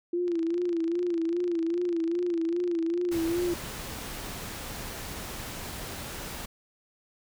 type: tone with vibrato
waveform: sine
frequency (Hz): 341.3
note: F4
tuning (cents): -40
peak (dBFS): -25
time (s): 0.13-3.54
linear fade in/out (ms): 5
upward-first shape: sine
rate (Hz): 2.5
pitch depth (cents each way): 70
type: click train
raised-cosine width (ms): 0.2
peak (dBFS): -29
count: 89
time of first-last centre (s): 0.28-3.576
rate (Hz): 26.7
type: noise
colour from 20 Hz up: pink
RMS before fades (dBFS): -38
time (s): 3.11-6.46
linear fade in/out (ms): 10
effects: none